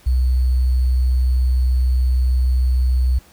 sine tone with sample-and-hold, 63.3 Hz, B1, 43 cents sharp, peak -13 dBFS, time 0.06-3.19 s, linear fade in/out 10 ms, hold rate 4410 Hz, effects pink hiss -50 dBFS RMS until 3.32 s

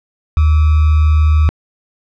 sine tone with sample-and-hold, 77 Hz, D#2, 17 cents flat, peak -7 dBFS, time 0.37-1.49 s, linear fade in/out 0 ms, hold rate 1225 Hz, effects low-pass 3000 Hz 12 dB/octave

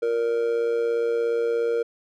triangle tone with amplitude modulation, 466.8 Hz, A#4, 2 cents sharp, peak -16 dBFS, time 0.02-1.83 s, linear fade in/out 10 ms, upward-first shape sine, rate 117 Hz, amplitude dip 60%, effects none

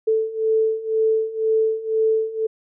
sine beating tone pair, 440 / 442 Hz, A4 / A4, 0 / +8 cents, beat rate 2 Hz, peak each -22 / -19 dBFS, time 0.07-2.47 s, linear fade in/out 10 ms, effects none

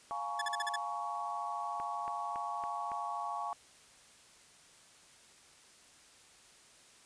sine chord, Bb minor seventh, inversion second, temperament just, 699.2 / 839.1 / 932.3 / 1118.8 Hz, F5 / Ab5 / Bb5 / Db6, +2 / +18 / 0 / +16 cents, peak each -42 / -40 / -45 / -39 dBFS, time 0.11-3.53 s, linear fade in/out 0 ms
sawtooth tone bursts, 1726 Hz, A6, 34 cents flat, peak -30 dBFS, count 6, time 0.39-0.761 s, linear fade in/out 5 ms, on 26 ms, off 43 ms
click train, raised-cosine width 0.5 ms, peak -31 dBFS, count 5, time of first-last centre 1.8-2.917 s, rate 3.58 Hz
effects white hiss -60 dBFS RMS until 7.05 s + resampled to 22050 Hz

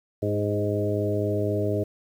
harmonic tone with a mistuned harmonic, 103.83 Hz, G#2, in tune, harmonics 1 / 2 / 3 / 4 / 5 / 6, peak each -27 / -34 / -30 / -28 / -33 / -30 dBFS, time 0.22-1.84 s, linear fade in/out 10 ms, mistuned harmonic 4, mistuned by -17 cents, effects 9-bit

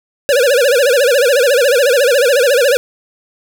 square tone with vibrato, 523.3 Hz, C5, in tune, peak -9 dBFS, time 0.29-2.77 s, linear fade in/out 0 ms, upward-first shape sine, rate 14 Hz, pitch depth 190 cents each way, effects none

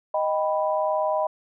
sine chord, Eb augmented, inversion none, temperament equal, 622.3 / 784 / 987.8 Hz, Eb5 / G5 / B5, 0 / 0 / 0 cents, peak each -23 / -28 / -27 dBFS, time 0.14-1.27 s, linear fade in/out 5 ms, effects none

